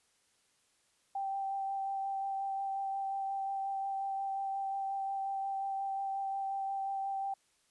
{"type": "tone with vibrato", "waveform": "sine", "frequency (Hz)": 782, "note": "G5", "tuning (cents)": -4, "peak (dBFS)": -33, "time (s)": [1.15, 7.34], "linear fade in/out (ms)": 5, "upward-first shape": "sine", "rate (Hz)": 5.6, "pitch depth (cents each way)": 12, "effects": ["white hiss -72 dBFS RMS until 7.7 s", "resampled to 24000 Hz"]}